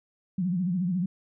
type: tone with vibrato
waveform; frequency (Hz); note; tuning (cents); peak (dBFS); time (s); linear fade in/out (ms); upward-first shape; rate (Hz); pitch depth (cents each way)
sine; 180.1; F#3; -46; -24; 0.38-1.06; 5; sine; 14; 120
effects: none